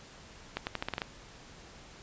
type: accelerating click train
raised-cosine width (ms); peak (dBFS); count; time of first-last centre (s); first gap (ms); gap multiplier
0.3; -16; 8; 0.57-1.018; 99; 0.85
effects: pink hiss -52 dBFS RMS until 2.02 s + resampled to 16000 Hz